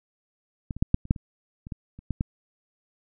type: clicks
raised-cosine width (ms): 5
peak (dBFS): -19 / -23 / -8 / -6 / -29 / -6 / -25 / -27 / -20 / -30 / -15 / -12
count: 12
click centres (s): 0.708 / 0.766 / 0.825 / 0.944 / 1.054 / 1.109 / 1.162 / 1.669 / 1.722 / 1.99 / 2.107 / 2.209
effects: none